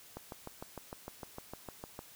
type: click train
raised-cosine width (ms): 1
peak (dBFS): -28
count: 13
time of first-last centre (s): 0.17-1.991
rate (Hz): 6.59
effects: white hiss -56 dBFS RMS until 2.15 s